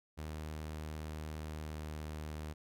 sawtooth tone with pitch glide, 77.3 to 76.72 Hz, D#2 to D#2, -11 to -24 cents, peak -37 dBFS, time 0.17-2.54 s, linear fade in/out 20 ms, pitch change -13 cents, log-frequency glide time 1.43-1.96 s, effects none

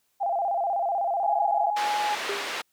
sine tone with vibrato, 740 Hz, F#5, in tune, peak -23 dBFS, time 0.2-1.72 s, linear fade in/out 20 ms, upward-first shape square, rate 16 Hz, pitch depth 130 cents each way
sine tone with pitch glide, 830.6 to 835.9 Hz, G#5 to G#5, 0 to +11 cents, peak -24 dBFS, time 1.24-2.15 s, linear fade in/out 2 ms, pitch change +11 cents, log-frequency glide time 1.43-2.02 s
white band-pass noise, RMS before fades -32 dBFS, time 1.76-2.62 s, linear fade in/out 10 ms, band 450 to 2900 Hz, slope 12 dB/octave
triangle tone with exponential decay, 402 Hz, G4, 44 cents sharp, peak -24 dBFS, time 2.29-2.6 s, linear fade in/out 5 ms, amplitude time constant 66 ms
effects white hiss -71 dBFS RMS until 2.72 s

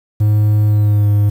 triangle tone with pitch glide, 105.6 to 103.25 Hz, G#2 to G#2, +29 to -10 cents, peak -7 dBFS, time 0.2-1.3 s, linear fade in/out 10 ms, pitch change -39 cents, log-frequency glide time 0.66-1.09 s, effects 7-bit

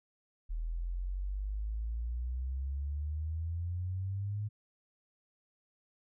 sine exponential sweep, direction up, 39.47 to 106.4 Hz, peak -33 dBFS, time 0.49-4.49 s, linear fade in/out 20 ms, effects none

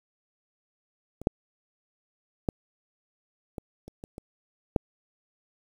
clicks, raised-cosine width 2 ms, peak -26 / -7 / -12 / -21 / -30 / -27 / -26 / -8 dBFS, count 8, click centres 1.216 / 1.271 / 2.488 / 3.582 / 3.88 / 4.039 / 4.181 / 4.762 s, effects 8-bit

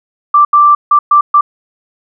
sine tone bursts at uneven times, 1174.7 Hz, D6, in tune, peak -3 dBFS, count 5, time 0.34-0.45 / 0.53-0.75 / 0.91-0.99 / 1.11-1.21 / 1.34-1.41 s, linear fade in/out 5 ms, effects none

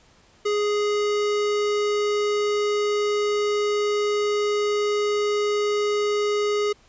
square tone, 415.3 Hz, G#4, in tune, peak -21 dBFS, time 0.45-6.73 s, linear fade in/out 10 ms, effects pink hiss -56 dBFS RMS until 6.88 s + resampled to 16000 Hz

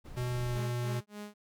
brown noise, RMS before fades -43 dBFS, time 0.04-0.62 s, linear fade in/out 20 ms
square tone with pitch glide, 123.47 to 121.49 Hz, B2 to B2, 0 to -28 cents, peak -32 dBFS, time 0.16-1.01 s, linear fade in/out 20 ms, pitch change -28 cents, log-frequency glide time 0.27-0.58 s
sawtooth tone with tremolo, 207.7 Hz, G#3, in tune, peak -36 dBFS, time 0.55-1.34 s, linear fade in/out 5 ms, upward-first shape sine, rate 3.4 Hz, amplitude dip 100%
effects none

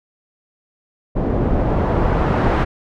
pink noise with low-pass filter sweep, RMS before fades -17 dBFS, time 1.15-2.65 s, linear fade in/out 20 ms, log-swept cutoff 510 to 1400 Hz, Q 0.84, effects none

